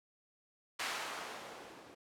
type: noise with low-pass filter sweep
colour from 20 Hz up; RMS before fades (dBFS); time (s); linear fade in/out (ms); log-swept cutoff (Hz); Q
violet; -44; 0.79-1.95; 10; 1500 to 320; 0.77
effects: none